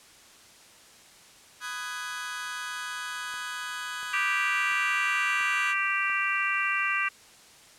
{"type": "chord", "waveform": "sawtooth", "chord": "G# minor seventh", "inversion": "first", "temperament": "just", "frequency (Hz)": [996.7, 1245.9, 1495.1, 1661.2], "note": ["B5", "D#6", "F#6", "G#6"], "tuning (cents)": [16, 2, 18, 0], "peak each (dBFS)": [-38, -35, -34, -34], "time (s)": [1.6, 5.75], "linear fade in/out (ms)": 50}
{"type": "click train", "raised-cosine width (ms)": 0.5, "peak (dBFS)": -34, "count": 5, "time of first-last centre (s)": [3.34, 6.099], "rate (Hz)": 1.45}
{"type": "harmonic tone", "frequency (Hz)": 392, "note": "G4", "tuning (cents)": 0, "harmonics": [3, 4, 5, 6, 7], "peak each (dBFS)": [-31, -31, -31, -31, -31], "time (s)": [4.13, 7.09], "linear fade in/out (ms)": 10}
{"effects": ["white hiss -53 dBFS RMS until 7.78 s", "low-pass 9000 Hz 12 dB/octave"]}